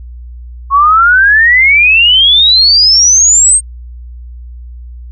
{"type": "exponential sweep", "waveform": "sine", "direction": "up", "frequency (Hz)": [1087, 8600], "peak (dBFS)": -3, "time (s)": [0.7, 3.61], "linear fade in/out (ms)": 50, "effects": ["added 60 Hz sine -25 dBFS peak until 5.11 s"]}